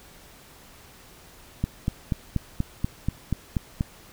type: click train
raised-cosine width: 5 ms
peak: -11 dBFS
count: 10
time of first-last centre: 1.64-3.809 s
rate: 4.15 Hz
effects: pink hiss -50 dBFS RMS until 4.12 s